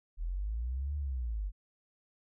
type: linear two-way sweep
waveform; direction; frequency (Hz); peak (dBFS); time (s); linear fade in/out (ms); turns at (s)
sine; up then down; 38.57 to 74.1 to 45.5; -32; 0.17-1.52; 50; 0.96
effects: none